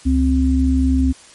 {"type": "tone pair together", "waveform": "sine", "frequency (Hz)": [69.3, 261.6], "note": ["C#2", "C4"], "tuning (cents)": [0, 0], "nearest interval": "octave + major seventh", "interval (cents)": 2300, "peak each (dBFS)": -15, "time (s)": [0.05, 1.13], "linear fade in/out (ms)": 20, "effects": ["white hiss -44 dBFS RMS until 1.34 s", "MP3 48 kbps"]}